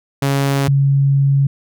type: tone pair in turn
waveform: sawtooth / sine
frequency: 138.59 / 138.59 Hz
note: C#3 / C#3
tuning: 0 / 0 cents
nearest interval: unison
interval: 0 cents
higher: neither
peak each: -10 dBFS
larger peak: neither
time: 0.22-0.68 / 0.68-1.47 s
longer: second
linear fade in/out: 5 ms
effects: none